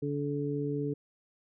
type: harmonic tone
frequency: 144.1 Hz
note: D3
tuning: 33 cents flat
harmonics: 1 / 2 / 3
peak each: -34 / -34 / -34 dBFS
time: 0.02-0.94 s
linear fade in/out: 10 ms
effects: none